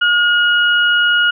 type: tone pair together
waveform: sine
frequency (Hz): 1428.8 / 2900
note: F6 / F#7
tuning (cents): +39 / -35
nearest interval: octave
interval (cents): 1226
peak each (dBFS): -11 / -16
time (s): 0.01-1.31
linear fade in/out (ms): 10
effects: none